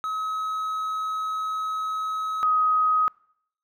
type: tone pair in turn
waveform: triangle / sine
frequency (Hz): 1279 / 1259.2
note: D#6 / D#6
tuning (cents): +47 / +20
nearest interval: unison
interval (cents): 27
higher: first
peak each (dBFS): -24 / -18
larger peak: second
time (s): 0.04-2.43 / 2.43-3.08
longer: first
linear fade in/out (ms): 0
effects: noise-tail reverb RT60 0.7 s tail -26 dB re dry